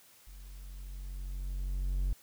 triangle tone with level ramp, 46.25 Hz, F#1, in tune, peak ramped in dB -45 to -25 dBFS, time 0.27-2.13 s, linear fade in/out 0 ms, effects white hiss -60 dBFS RMS until 2.22 s

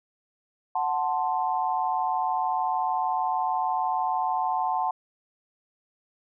sine chord, F# diminished, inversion none, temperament equal, 740 / 880 / 1046.5 Hz, F#5 / A5 / C6, 0 / 0 / 0 cents, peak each -27 / -27 / -30 dBFS, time 0.75-4.91 s, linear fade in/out 5 ms, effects none

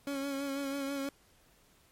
30% pulse tone with vibrato, 277.2 Hz, C#4, in tune, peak -31 dBFS, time 0.07-1.09 s, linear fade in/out 2 ms, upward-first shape sine, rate 6.1 Hz, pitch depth 32 cents each way, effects pink hiss -65 dBFS RMS until 1.91 s + MP3 64 kbps

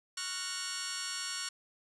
10% pulse chord, Gb major seventh, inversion second, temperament just, 1110 / 1387.5 / 1480 / 1850 Hz, Db6 / F6 / Gb6 / Bb6, +2 / -12 / 0 / -14 cents, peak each -35 / -36 / -32 / -35 dBFS, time 0.17-1.49 s, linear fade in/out 5 ms, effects resampled to 24000 Hz

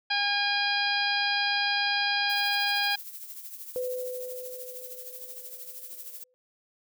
harmonic tone, 813 Hz, G#5, 37 cents flat, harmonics 1 / 2 / 3 / 4 / 5 / 6, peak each -31 / -29 / -32 / -32 / -33 / -32 dBFS, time 0.1-2.96 s, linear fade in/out 10 ms
violet noise with tremolo, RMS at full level -39 dBFS, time 2.29-6.24 s, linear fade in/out 10 ms, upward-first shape triangle, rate 13 Hz, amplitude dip 65%
sine tone with exponential decay, 504 Hz, B4, 35 cents sharp, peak -27 dBFS, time 3.76-6.34 s, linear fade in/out 0 ms, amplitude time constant 560 ms
effects none

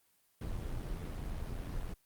brown noise with amplitude modulation, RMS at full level -37 dBFS, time 0.41-1.94 s, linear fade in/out 5 ms, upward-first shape sine, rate 85.9 Hz, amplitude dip 40%, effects white hiss -72 dBFS RMS until 2.05 s + Opus 24 kbps

